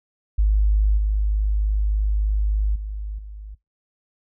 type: tone with level steps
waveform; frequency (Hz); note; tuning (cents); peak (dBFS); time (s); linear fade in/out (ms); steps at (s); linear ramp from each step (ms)
sine; 51.7; G#1; -7; -14 / -17 / -26 / -33; 0.38-3.55; 10; 0.97 / 2.75 / 3.18; 10
effects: noise-tail reverb RT60 0.2 s tail -23 dB re dry